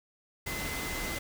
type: tone in noise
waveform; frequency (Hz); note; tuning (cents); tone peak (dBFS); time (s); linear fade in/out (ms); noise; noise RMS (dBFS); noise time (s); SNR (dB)
sine; 2047; C7; -38; -39; 0.46-1.19; 10; pink; -36; 0.46-1.19; -6
effects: none